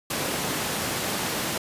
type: high-pass noise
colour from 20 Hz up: pink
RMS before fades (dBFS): -28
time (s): 0.1-1.58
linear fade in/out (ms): 5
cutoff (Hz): 150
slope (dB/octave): 12
effects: resampled to 32000 Hz